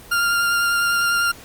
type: tone with vibrato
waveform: 40% pulse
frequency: 1396.9 Hz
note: F6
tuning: in tune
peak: -16 dBFS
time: 0.11-1.32 s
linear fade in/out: 10 ms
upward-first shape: triangle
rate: 10 Hz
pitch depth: 14 cents each way
effects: pink hiss -42 dBFS RMS until 1.44 s + Opus 32 kbps